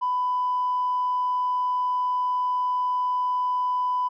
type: tone with tanh clipping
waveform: triangle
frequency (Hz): 997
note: B5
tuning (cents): +16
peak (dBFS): -21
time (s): 0.01-4.09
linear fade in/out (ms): 20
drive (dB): 1
effects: resampled to 11025 Hz